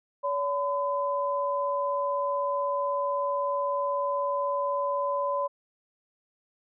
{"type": "tone pair together", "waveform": "sine", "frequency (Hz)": [568, 1012.1], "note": ["C#5", "B5"], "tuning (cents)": [42, 42], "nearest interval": "minor seventh", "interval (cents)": 1000, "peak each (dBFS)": -28, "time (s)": [0.23, 5.48], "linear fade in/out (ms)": 20, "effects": []}